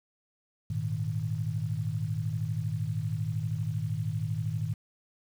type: chord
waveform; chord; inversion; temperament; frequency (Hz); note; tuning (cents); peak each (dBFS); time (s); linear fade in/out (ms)
sine; Ab suspended second; none; equal; 103.83 / 116.54 / 155.56; Ab2 / Bb2 / Eb3; 0 / 0 / 0; -33; 0.7-4.74; 5
effects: 9-bit